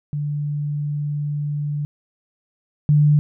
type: tone pair in turn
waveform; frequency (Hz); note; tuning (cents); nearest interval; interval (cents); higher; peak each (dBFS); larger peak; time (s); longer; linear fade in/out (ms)
sine; 146.83 / 148.28; D3 / D3; 0 / +17; unison; 17; second; -21 / -11; second; 0.13-1.85 / 2.89-3.19; first; 0
effects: none